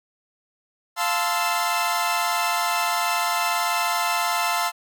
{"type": "chord", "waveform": "sawtooth", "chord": "F major seventh", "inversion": "none", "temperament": "equal with one note detuned", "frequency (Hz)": [698.5, 880, 1037.5, 1318.5], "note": ["F5", "A5", "C6", "E6"], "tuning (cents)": [0, 0, -15, 0], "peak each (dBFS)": -23, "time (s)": [0.96, 4.72], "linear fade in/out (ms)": 50, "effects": []}